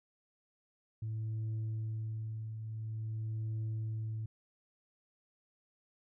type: tone with tremolo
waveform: sine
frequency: 110.1 Hz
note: A2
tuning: 2 cents sharp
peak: -31 dBFS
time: 1.02-4.26 s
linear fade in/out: 5 ms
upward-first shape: triangle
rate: 0.48 Hz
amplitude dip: 60%
effects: tanh soft clip ceiling -33 dBFS